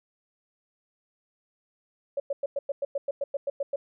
sine tone bursts, 561 Hz, C#5, 21 cents sharp, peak -25 dBFS, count 13, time 2.17-3.76 s, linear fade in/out 5 ms, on 30 ms, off 100 ms, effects none

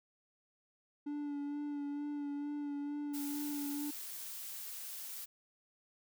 triangle tone with vibrato, 289.5 Hz, D4, 25 cents flat, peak -35 dBFS, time 1.06-3.91 s, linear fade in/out 10 ms, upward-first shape sine, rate 2.2 Hz, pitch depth 22 cents each way
blue noise, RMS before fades -45 dBFS, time 3.13-5.26 s, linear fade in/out 20 ms
effects none

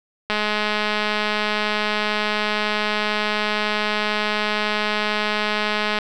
click train, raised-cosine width 0.3 ms, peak -6 dBFS, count 1201, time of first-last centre 0.3-5.987 s, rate 211 Hz, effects none

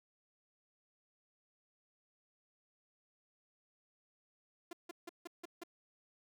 sawtooth tone bursts, 344.8 Hz, F4, 22 cents flat, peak -40 dBFS, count 6, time 4.71-5.636 s, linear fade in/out 5 ms, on 21 ms, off 160 ms, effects none

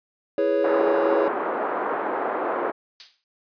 triangle chord, C# minor seventh, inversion first, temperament equal, 329.6 / 415.3 / 493.9 / 554.4 Hz, E4 / G#4 / B4 / C#5, 0 / 0 / 0 / 0 cents, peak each -25 / -22 / -26 / -20 dBFS, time 0.38-1.28 s, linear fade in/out 2 ms
pink band-pass noise, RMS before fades -26 dBFS, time 0.63-2.72 s, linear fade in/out 20 ms, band 350 to 1400 Hz, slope 24 dB/octave
violet noise with exponential decay, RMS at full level -24 dBFS, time 3-3.24 s, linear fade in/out 1 ms, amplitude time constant 52 ms
effects resampled to 11025 Hz

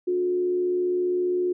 sine tone with frequency modulation, 360 Hz, F#4, 47 cents flat, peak -21 dBFS, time 0.07-1.53 s, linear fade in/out 10 ms, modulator 75 Hz, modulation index 0.29, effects none

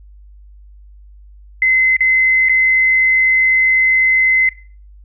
sine tone with dropouts, 2052 Hz, C7, 34 cents flat, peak -9 dBFS, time 1.62-4.49 s, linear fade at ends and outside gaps 2 ms, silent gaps 1.966-2.006 / 2.487-2.494 s, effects noise-tail reverb RT60 0.4 s tail -19 dB re dry + added 50 Hz sine -38 dBFS peak until 5.04 s

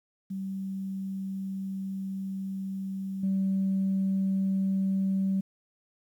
sine tone with level steps, 192.6 Hz, G3, 30 cents flat, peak -31 / -23 dBFS, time 0.3-5.41 s, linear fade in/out 10 ms, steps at 3.23 s, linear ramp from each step 5 ms, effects tanh soft clip ceiling -20 dBFS + 10-bit

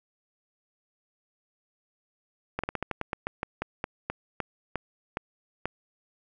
slowing click train, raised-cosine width 0.5 ms, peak -14 dBFS, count 17, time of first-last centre 2.59-5.656 s, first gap 46 ms, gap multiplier 1.17, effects none

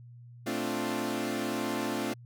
sawtooth chord, D minor seventh, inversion second, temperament equal, 220 / 261.6 / 293.7 / 349.2 Hz, A3 / C4 / D4 / F4, 0 / 0 / 0 / 0 cents, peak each -32 dBFS, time 0.46-2.14 s, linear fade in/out 10 ms, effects added 120 Hz sine -47 dBFS peak until 2.25 s

